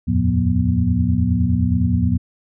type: tone cluster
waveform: sine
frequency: 81.7 / 91.3 / 113.7 / 178.5 / 241.4 Hz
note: E2 / F#2 / A#2 / F3 / B3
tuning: -15 / -23 / -43 / +38 / -39 cents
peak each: -21 dBFS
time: 0.07-2.18 s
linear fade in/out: 20 ms
effects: none